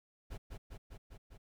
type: noise with echo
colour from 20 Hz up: brown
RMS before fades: -42 dBFS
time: 0.3-0.38 s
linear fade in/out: 20 ms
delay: 200 ms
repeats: 5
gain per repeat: -2 dB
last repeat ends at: 1.38 s
effects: none